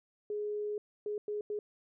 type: tone bursts at uneven times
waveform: sine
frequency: 417.8 Hz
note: G#4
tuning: 10 cents sharp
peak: -33 dBFS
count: 4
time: 0.3-0.78 / 1.06-1.18 / 1.28-1.41 / 1.5-1.59 s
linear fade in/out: 2 ms
effects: none